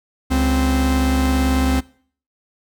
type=tone pair together; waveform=45% pulse; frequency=69.54 / 260 Hz; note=C#2 / C4; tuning=+6 / -11 cents; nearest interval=octave + major seventh; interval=2283 cents; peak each=-18 dBFS; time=0.3-1.81 s; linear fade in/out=20 ms; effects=noise-tail reverb RT60 0.5 s tail -21 dB re dry